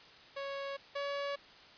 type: tone pair in turn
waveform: sawtooth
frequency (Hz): 554.4 / 565.1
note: C#5 / C#5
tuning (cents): 0 / +33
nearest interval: unison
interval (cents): 33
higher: second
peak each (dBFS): -34 / -31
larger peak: second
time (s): 0.36-0.77 / 0.95-1.36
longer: neither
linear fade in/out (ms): 10
effects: white hiss -56 dBFS RMS until 1.77 s + resampled to 11025 Hz